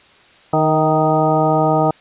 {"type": "harmonic tone with a mistuned harmonic", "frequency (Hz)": 155.56, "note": "D#3", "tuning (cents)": 0, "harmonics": [1, 2, 3, 4, 5, 6, 8], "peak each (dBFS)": [-19, -20, -21, -18, -18, -23, -23], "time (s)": [0.53, 1.91], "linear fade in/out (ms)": 5, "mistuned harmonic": 4, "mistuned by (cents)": 28, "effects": ["white hiss -48 dBFS RMS until 2 s", "resampled to 8000 Hz"]}